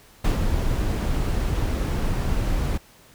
brown noise with ADSR envelope, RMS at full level -18 dBFS, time 0.24-2.78 s, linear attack 7 ms, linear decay 130 ms, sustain -5 dB, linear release 13 ms, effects pink hiss -52 dBFS RMS until 3.14 s

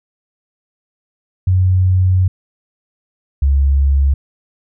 sine tone pair in turn, 92.5 / 69.14 Hz, F#2 / C#2, 0 / -4 cents, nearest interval perfect fourth, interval 504 cents, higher first, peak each -9 dBFS, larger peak neither, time 1.47-2.28 / 3.42-4.14 s, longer first, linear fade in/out 5 ms, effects none

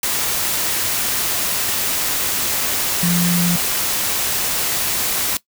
sine tone in noise, 174.61 Hz, F3, in tune, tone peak -15 dBFS, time 3.03-3.56 s, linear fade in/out 2 ms, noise white, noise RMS -20 dBFS, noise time 0.03-5.37 s, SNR +2 dB, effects noise-tail reverb RT60 0.1 s tail -18 dB re dry

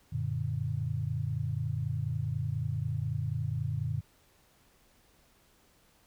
sine chord, Gb augmented, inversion none, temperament equal, 92.5 / 116.54 / 146.83 Hz, Gb2 / Bb2 / D3, 0 / 0 / 0 cents, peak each -36 / -33 / -34 dBFS, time 0.12-4.01 s, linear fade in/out 10 ms, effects pink hiss -65 dBFS RMS until 6.06 s

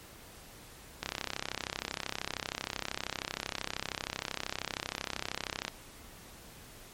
click train, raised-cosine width 0.2 ms, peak -15 dBFS, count 154, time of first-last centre 1.03-5.68 s, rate 32.9 Hz, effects pink hiss -52 dBFS RMS until 6.93 s + MP3 64 kbps

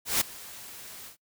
white noise with ADSR envelope, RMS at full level -23 dBFS, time 0.05-1.17 s, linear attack 160 ms, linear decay 9 ms, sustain -21 dB, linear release 110 ms, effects noise-tail reverb RT60 0.1 s tail -24 dB re dry

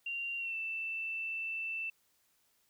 sine tone with pitch glide, 2769 to 2662 Hz, F7 to E7, -15 to +16 cents, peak -35 dBFS, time 0.06-1.9 s, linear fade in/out 5 ms, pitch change -69 cents, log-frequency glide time 0.38-0.56 s, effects white hiss -73 dBFS RMS until 2.69 s

